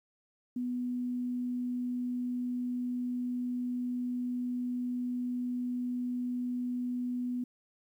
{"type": "tone", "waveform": "sine", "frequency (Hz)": 247, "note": "B3", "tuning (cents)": 0, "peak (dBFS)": -31, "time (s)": [0.56, 7.44], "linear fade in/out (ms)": 5, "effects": ["11-bit"]}